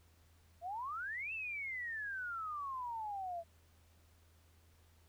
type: exponential two-way sweep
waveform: sine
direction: up then down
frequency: 659.3 to 2697 to 659.3 Hz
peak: -39 dBFS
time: 0.61-3.44 s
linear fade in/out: 50 ms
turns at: 1.33 s
effects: added 82 Hz sine -65 dBFS peak until 5.08 s + pink hiss -71 dBFS RMS until 5.08 s